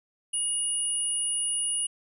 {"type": "tone pair together", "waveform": "sine", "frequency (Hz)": [2892, 9727], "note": ["F#7", "D#9"], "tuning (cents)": [-40, -40], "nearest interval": "octave + major sixth", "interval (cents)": 2100, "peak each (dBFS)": [-34, -26], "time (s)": [0.33, 1.87], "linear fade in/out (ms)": 10, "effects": []}